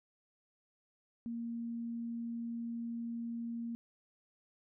sine tone, 233.1 Hz, A#3, in tune, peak -37 dBFS, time 1.26-3.75 s, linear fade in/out 0 ms, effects none

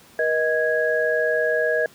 sine tone cluster, 477.9 / 626 / 1657 Hz, A#4 / D#5 / G#6, +43 / +10 / -4 cents, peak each -23 / -22 / -23 dBFS, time 0.19-1.86 s, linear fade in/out 2 ms, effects pink hiss -50 dBFS RMS until 1.94 s + high-pass 100 Hz 12 dB/octave

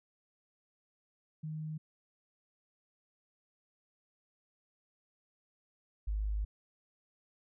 sine tone pair in turn, 155.56 / 51.91 Hz, D#3 / G#1, 0 / 0 cents, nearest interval octave + perfect fifth, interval 1900 cents, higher first, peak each -37 / -31 dBFS, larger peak second, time 1.43-1.78 / 6.07-6.45 s, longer second, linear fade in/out 10 ms, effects none

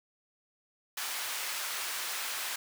pink high-pass noise, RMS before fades -36 dBFS, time 0.97-2.56 s, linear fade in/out 5 ms, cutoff 1200 Hz, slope 12 dB/octave, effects none

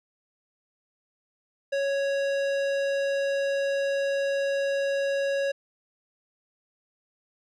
sine tone with tanh clipping, 554.4 Hz, C#5, in tune, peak -26 dBFS, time 1.72-5.52 s, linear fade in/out 10 ms, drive 17 dB, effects none

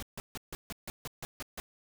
pink noise bursts, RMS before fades -40 dBFS, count 10, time 0-1.6 s, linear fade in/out 0 ms, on 25 ms, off 150 ms, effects none

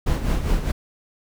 brown noise with tremolo, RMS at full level -19 dBFS, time 0.06-0.72 s, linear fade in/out 10 ms, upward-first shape sine, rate 4.9 Hz, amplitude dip 60%, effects none

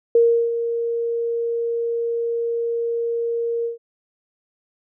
sine tone with ADSR envelope, 466.2 Hz, A#4, in tune, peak -10 dBFS, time 0.15-3.78 s, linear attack 3 ms, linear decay 350 ms, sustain -10 dB, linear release 130 ms, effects none

